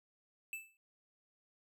square tone with exponential decay, 2637 Hz, E7, in tune, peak -38 dBFS, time 0.53-0.77 s, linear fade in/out 1 ms, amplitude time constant 51 ms, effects none

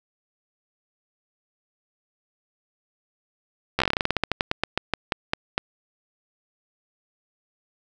slowing click train, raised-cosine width 0.3 ms, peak -5 dBFS, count 23, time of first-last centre 3.79-5.579 s, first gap 13 ms, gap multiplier 1.15, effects none

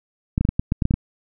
clicks, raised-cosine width 5 ms, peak -6 dBFS, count 10, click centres 0.379 / 0.41 / 0.451 / 0.49 / 0.595 / 0.721 / 0.822 / 0.854 / 0.909 / 0.94 s, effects none

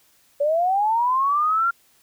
sine linear sweep, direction up, 560 to 1396.9 Hz, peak -17 dBFS, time 0.4-1.71 s, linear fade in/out 10 ms, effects white hiss -59 dBFS RMS until 2.02 s

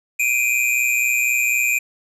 square tone pair together, 2367 / 2491 Hz, D7 / D#7, +13 / +1 cents, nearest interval minor second, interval 88 cents, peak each -20 dBFS, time 0.19-1.79 s, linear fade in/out 10 ms, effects resampled to 32000 Hz + 9-bit

